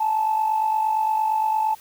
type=tone with amplitude modulation; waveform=sine; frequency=872 Hz; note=A5; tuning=16 cents flat; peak=-15 dBFS; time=0-1.75 s; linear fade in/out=10 ms; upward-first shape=sine; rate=48.7 Hz; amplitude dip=60%; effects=tanh soft clip ceiling -13 dBFS + white hiss -49 dBFS RMS until 1.8 s